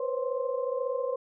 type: tone cluster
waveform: sine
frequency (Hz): 492.5 / 527 / 549 / 1050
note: B4 / C5 / C#5 / C6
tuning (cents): -5 / +12 / -17 / +6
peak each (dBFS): -31 / -32 / -35 / -39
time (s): 0-1.16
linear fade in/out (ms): 5
effects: none